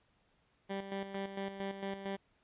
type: tone with tremolo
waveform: 15% pulse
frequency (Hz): 196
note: G3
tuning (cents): 0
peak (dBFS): -30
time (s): 0.69-2.17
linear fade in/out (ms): 20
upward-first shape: square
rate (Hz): 4.4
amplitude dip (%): 60
effects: pink hiss -73 dBFS RMS until 2.43 s + resampled to 8000 Hz